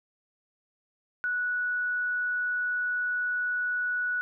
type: tone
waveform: sine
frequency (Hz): 1472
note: F#6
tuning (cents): -9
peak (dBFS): -26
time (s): 1.24-4.21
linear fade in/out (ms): 0
effects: none